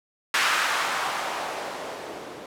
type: noise with low-pass filter sweep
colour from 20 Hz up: violet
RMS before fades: -28 dBFS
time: 0.34-2.46 s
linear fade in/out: 2 ms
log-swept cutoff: 1600 to 380 Hz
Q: 1.3
effects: none